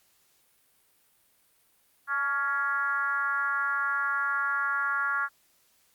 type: tone with frequency modulation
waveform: sine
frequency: 1396.9 Hz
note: F6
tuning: in tune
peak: -25 dBFS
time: 2.07-5.29 s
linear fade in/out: 50 ms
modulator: 271 Hz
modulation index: 1.1
effects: white hiss -66 dBFS RMS until 5.94 s + Opus 48 kbps